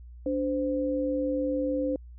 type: tone pair together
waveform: sine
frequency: 290.2 / 517 Hz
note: D4 / C5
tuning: -21 / -21 cents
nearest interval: minor seventh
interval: 1000 cents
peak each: -28 dBFS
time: 0.26-1.96 s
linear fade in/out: 2 ms
effects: added 60 Hz sine -43 dBFS peak until 2.18 s